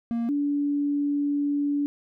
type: tone pair in turn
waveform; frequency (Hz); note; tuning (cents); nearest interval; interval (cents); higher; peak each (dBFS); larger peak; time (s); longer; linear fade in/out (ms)
triangle / sine; 233.1 / 287.7; A#3 / D4; 0 / -36; major third; 364; second; -22; neither; 0.11-0.29 / 0.29-1.86; second; 0
effects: none